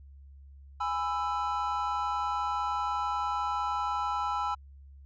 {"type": "tone cluster", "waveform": "triangle", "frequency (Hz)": [827, 998, 1324], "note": ["G#5", "B5", "E6"], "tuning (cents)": [-8, 18, 7], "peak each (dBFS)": -31, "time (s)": [0.8, 4.55], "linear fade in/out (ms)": 10, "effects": ["added 69 Hz sine -48 dBFS peak until 5.05 s", "resampled to 16000 Hz"]}